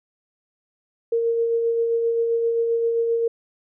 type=tone with tremolo; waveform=sine; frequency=462.4 Hz; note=A#4; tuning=14 cents flat; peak=-17 dBFS; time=1.12-3.28 s; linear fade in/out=5 ms; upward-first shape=sine; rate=7.6 Hz; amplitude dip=30%; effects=none